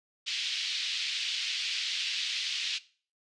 pink band-pass noise, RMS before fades -33 dBFS, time 0.26-2.79 s, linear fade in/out 20 ms, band 2700 to 4700 Hz, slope 24 dB/octave, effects noise-tail reverb RT60 0.4 s tail -18 dB re dry + resampled to 22050 Hz

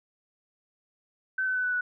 sine tone with pitch steps, 1531 / 1516.9 / 1503 / 1489.1 / 1475.4 Hz, G6 / F#6 / F#6 / F#6 / F#6, -41 / +43 / +27 / +11 / -5 cents, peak -25 dBFS, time 1.38-1.81 s, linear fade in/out 5 ms, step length 86 ms, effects none

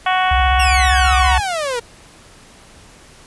harmonic tone, 371 Hz, F#4, 5 cents sharp, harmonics 2 / 3 / 4 / 5 / 6 / 7 / 8 / 9, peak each -16 / -20 / -22 / -24 / -26 / -27 / -28 / -29 dBFS, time 0.06-1.38 s, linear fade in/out 5 ms
sine tone with vibrato, 66 Hz, C2, 16 cents sharp, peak -15 dBFS, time 0.31-1.4 s, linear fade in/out 5 ms, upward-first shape sine, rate 15 Hz, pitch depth 200 cents each way
sawtooth exponential sweep, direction down, 2857 to 459.2 Hz, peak -15 dBFS, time 0.59-1.8 s, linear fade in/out 10 ms
effects pink hiss -44 dBFS RMS until 3.26 s + resampled to 24000 Hz

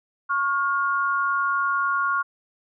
sine tone pair together, 1104.1 / 1415 Hz, C#6 / F6, -7 / +22 cents, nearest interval major third, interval 429 cents, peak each -23 dBFS, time 0.29-2.23 s, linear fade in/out 20 ms, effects none

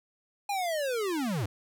square linear sweep, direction down, 826 to 87.31 Hz, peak -29 dBFS, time 0.49-1.46 s, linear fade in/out 5 ms, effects none

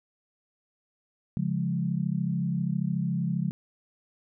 sine chord, Db major, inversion none, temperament equal with one note detuned, 140.12 / 174.61 / 207.7 Hz, Db3 / F3 / Ab3, +19 / 0 / 0 cents, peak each -30 / -28 / -32 dBFS, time 1.37-3.51 s, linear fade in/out 0 ms, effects none

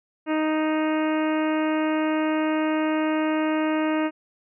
harmonic tone, 311.1 Hz, D#4, in tune, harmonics 1 / 2 / 3 / 4 / 5 / 6 / 7 / 8 / 9, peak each -22 / -28 / -32 / -34 / -36 / -38 / -39 / -40 / -41 dBFS, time 0.26-4.11 s, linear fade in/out 50 ms, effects none

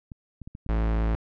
clicks, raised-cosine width 5 ms, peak -27 dBFS, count 5, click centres 0.118 / 0.417 / 0.475 / 0.551 / 0.664 s
45% pulse tone, 54.9 Hz, A1, 3 cents flat, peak -22 dBFS, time 0.69-1.15 s, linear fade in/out 0 ms
effects low-pass 2000 Hz 12 dB/octave

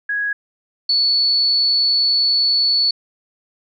sine tone pair in turn, 1661.2 / 4435 Hz, G#6 / C#8, 0 / 0 cents, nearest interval octave + perfect fourth, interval 1700 cents, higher second, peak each -18 / -13 dBFS, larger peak second, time 0.09-0.33 / 0.89-2.91 s, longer second, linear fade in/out 5 ms, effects none

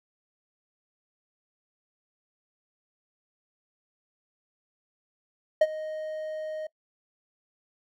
triangle tone with ADSR envelope, 622.3 Hz, D#5, in tune, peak -12 dBFS, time 5.61-6.67 s, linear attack 6 ms, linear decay 43 ms, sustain -18 dB, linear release 6 ms, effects noise-tail reverb RT60 0.1 s tail -22 dB re dry

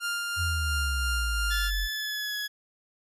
sawtooth tone with tremolo, 1400 Hz, F6, 4 cents sharp, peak -24 dBFS, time 0-1.71 s, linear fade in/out 50 ms, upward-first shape sine, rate 2.9 Hz, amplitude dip 25%
sine exponential sweep, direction down, 88.1 to 43.71 Hz, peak -27 dBFS, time 0.36-1.89 s, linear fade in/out 50 ms
20% pulse tone with pitch glide, 1733 to 1683.7 Hz, A6 to G#6, -27 to +23 cents, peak -25 dBFS, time 1.5-2.48 s, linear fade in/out 20 ms, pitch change -50 cents, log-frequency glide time 1.91-2.36 s
effects resampled to 32000 Hz

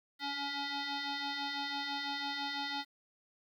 sine tone with frequency modulation, 1407 Hz, F6, 12 cents sharp, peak -35 dBFS, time 0.19-2.85 s, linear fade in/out 50 ms, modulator 564 Hz, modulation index 5.5, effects 11-bit

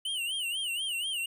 square tone with vibrato, 2960 Hz, F#7, in tune, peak -31 dBFS, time 0.05-1.26 s, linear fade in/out 5 ms, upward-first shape sine, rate 4.1 Hz, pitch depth 150 cents each way, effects resampled to 32000 Hz

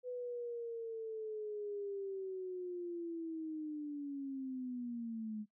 sine linear sweep, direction down, 500 to 209.6 Hz, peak -39 dBFS, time 0.03-5.46 s, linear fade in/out 50 ms, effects noise-tail reverb RT60 0.1 s tail -20 dB re dry

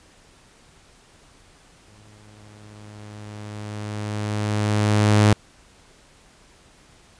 sawtooth tone with exponential growth, 105.2 Hz, G#2, 23 cents sharp, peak -8 dBFS, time 1.88-5.33 s, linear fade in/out 0 ms, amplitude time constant 750 ms, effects pink hiss -53 dBFS RMS until 7.19 s + resampled to 22050 Hz

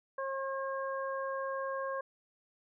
harmonic tone, 539 Hz, C#5, 49 cents flat, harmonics 1 / 2 / 3, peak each -36 / -38 / -43 dBFS, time 0.18-2.01 s, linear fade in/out 5 ms, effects none

